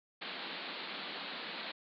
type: band-pass noise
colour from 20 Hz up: white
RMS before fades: -43 dBFS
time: 0.21-1.72 s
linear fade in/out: 10 ms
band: 170 to 4400 Hz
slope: 96 dB/octave
effects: none